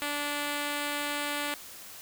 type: tone pair in turn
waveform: 5% pulse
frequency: 291.1 / 291.1 Hz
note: D4 / D4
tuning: -15 / -15 cents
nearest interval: unison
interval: 0 cents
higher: neither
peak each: -19 dBFS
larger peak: neither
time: 0.02-0.47 / 0.47-1.54 s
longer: second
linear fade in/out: 0 ms
effects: white hiss -46 dBFS RMS until 2.01 s